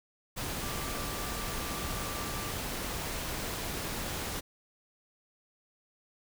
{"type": "tone in noise", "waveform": "sine", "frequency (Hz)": 1174.7, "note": "D6", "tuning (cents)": 0, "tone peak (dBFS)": -44, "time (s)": [0.61, 2.53], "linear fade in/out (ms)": 20, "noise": "pink", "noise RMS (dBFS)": -36, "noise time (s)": [0.36, 4.41], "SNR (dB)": -11, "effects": []}